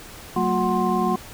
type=tone cluster; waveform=sine; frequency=187.1 / 226.5 / 361.2 / 741 / 1053 Hz; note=F#3 / A#3 / F#4 / F#5 / C6; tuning=+20 / -50 / -42 / +2 / +11 cents; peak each=-25 dBFS; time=0.36-1.16 s; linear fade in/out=5 ms; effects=pink hiss -41 dBFS RMS until 1.33 s